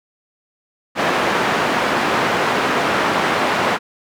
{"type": "band-pass noise", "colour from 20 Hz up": "white", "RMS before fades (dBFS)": -18, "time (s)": [0.95, 3.79], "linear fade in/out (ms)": 50, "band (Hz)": [170, 1500], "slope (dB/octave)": 12, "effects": []}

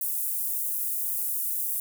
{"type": "high-pass noise", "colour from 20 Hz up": "pink", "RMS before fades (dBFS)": -29, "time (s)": [0.01, 1.8], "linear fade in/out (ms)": 2, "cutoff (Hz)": 11000, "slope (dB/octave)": 24, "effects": []}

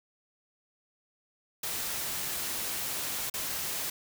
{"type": "noise with dropouts", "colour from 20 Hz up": "white", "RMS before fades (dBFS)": -34, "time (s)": [1.63, 3.9], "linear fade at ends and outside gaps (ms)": 5, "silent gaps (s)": [3.299, 3.339], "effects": []}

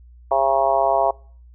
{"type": "harmonic tone with a mistuned harmonic", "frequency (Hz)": 135.6, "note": "C#3", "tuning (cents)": -38, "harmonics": [3, 4, 5, 6, 7, 8], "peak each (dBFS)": [-28, -23, -18, -23, -22, -28], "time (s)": [0.31, 1.11], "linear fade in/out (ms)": 5, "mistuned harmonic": 8, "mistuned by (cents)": 19, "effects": ["noise-tail reverb RT60 0.5 s tail -25 dB re dry", "added 60 Hz sine -43 dBFS peak until 1.54 s"]}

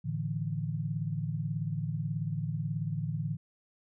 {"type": "chord", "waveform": "sine", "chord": "A suspended fourth", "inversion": "none", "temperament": "just", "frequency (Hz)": [110, 146.67, 165], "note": ["A2", "D3", "E3"], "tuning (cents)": [0, -2, 2], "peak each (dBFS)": [-36, -34, -35], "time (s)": [0.04, 3.37], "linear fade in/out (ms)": 20, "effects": []}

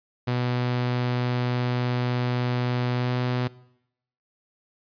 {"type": "tone with pitch glide", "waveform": "sawtooth", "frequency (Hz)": [123.47, 124.54], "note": ["B2", "B2"], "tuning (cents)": [0, 15], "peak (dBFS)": -19, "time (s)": [0.27, 3.48], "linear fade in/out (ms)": 10, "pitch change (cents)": 15, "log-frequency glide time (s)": [2.97, 3.13], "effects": ["noise-tail reverb RT60 0.8 s tail -21 dB re dry", "resampled to 11025 Hz"]}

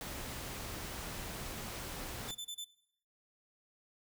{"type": "noise", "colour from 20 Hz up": "pink", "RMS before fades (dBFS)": -43, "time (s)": [0.01, 2.31], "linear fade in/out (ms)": 0}
{"type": "tone bursts", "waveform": "sawtooth", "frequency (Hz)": 3520, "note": "A7", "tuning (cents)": 0, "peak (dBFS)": -37, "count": 4, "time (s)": [2.28, 2.647], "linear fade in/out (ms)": 10, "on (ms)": 70, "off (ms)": 29}
{"effects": ["noise-tail reverb RT60 0.7 s tail -18 dB re dry"]}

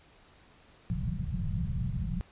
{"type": "low-pass noise", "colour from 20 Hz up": "white", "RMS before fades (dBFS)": -32, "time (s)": [0.9, 2.21], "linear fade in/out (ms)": 0, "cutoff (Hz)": 190, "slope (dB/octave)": 96, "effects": ["pink hiss -59 dBFS RMS until 2.31 s", "resampled to 8000 Hz"]}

